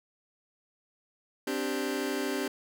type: chord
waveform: sawtooth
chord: C suspended second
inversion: none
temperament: just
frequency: 261.6 / 294.3 / 392.4 Hz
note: C4 / D4 / G4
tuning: 0 / +4 / +2 cents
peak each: -30 / -30 / -29 dBFS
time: 1.47-2.48 s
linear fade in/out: 5 ms
effects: none